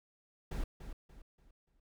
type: noise with echo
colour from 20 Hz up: brown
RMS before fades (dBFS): -36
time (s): 0.51-0.64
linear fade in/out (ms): 5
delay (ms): 290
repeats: 4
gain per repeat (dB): -9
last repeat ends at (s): 1.8
effects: none